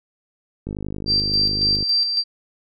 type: click train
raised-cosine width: 3 ms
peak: -16 dBFS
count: 60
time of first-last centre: 0.67-1.827 s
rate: 51 Hz
type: tone with tremolo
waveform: sine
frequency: 4699 Hz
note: D8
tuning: in tune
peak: -15 dBFS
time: 1.06-2.24 s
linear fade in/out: 50 ms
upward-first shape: square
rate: 3.6 Hz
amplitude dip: 45%
effects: none